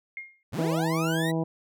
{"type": "tone with exponential decay", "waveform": "sine", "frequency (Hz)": 2131, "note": "C7", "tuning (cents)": 31, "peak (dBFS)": -31, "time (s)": [0.17, 0.43], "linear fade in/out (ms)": 1, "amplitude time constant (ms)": 55}
{"type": "linear sweep", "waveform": "30% pulse", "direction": "up", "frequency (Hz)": [66.6, 1975.5], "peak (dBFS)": -28, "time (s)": [0.52, 1.32], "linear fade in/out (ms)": 20}
{"type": "harmonic tone", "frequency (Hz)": 162.7, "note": "E3", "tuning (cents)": -22, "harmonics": [1, 2, 3, 4, 5, 6], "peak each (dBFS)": [-27, -29, -33, -35, -39, -41], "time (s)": [0.58, 1.44], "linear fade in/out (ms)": 10}
{"effects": []}